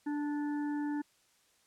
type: harmonic tone with a mistuned harmonic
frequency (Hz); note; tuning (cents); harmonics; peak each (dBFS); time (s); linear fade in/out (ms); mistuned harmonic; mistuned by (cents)
293.7; D4; 0; 1 / 3 / 5 / 6; -32 / -44 / -52 / -50; 0.06-1.02; 10; 6; -16
effects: white hiss -69 dBFS RMS until 1.66 s + low-pass 10000 Hz 12 dB/octave